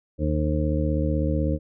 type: harmonic tone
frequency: 76 Hz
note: D#2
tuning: 40 cents flat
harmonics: 1 / 2 / 3 / 4 / 6 / 7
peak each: -24 / -27 / -31 / -28 / -34 / -30 dBFS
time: 0.18-1.59 s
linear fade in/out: 50 ms
effects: none